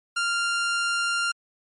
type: tone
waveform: sawtooth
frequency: 1393 Hz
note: F6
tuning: 5 cents flat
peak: -19 dBFS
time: 0.16-1.32 s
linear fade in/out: 10 ms
effects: low-pass 11000 Hz 12 dB/octave + MP3 48 kbps